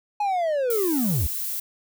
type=linear sweep; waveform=triangle; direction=down; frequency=845 to 58.27 Hz; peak=-19 dBFS; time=0.2-1.27 s; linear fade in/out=5 ms
type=noise; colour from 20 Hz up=violet; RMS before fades=-29 dBFS; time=0.7-1.6 s; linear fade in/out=5 ms
effects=none